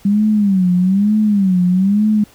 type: tone with vibrato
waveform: sine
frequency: 196 Hz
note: G3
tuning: in tune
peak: -10 dBFS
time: 0.05-2.24 s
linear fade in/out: 5 ms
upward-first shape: sine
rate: 1.1 Hz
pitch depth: 160 cents each way
effects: pink hiss -47 dBFS RMS until 2.34 s